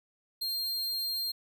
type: tone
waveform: 45% pulse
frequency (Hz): 4198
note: C8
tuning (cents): +5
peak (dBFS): -30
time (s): 0.41-1.32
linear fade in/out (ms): 10
effects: none